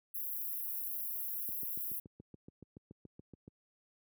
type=high-pass noise; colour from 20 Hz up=white; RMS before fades=-39 dBFS; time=0.14-2 s; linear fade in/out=10 ms; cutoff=11000 Hz; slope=96 dB/octave
type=click train; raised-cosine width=3 ms; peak=-37 dBFS; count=15; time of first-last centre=1.49-3.479 s; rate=7.04 Hz
effects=high-pass 100 Hz 12 dB/octave